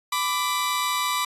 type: tone cluster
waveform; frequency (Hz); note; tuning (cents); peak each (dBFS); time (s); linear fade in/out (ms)
sawtooth; 999 / 1173 / 3870; B5 / D6 / B7; +20 / -2 / -36; -23 / -22 / -28; 0.12-1.25; 5
effects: resampled to 32000 Hz